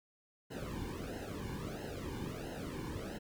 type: noise with flanger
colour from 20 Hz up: brown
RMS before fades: -42 dBFS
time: 0.5-3.19 s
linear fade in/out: 20 ms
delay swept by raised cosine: 0.85 to 1.56 ms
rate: 1.5 Hz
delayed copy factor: -0.95
effects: none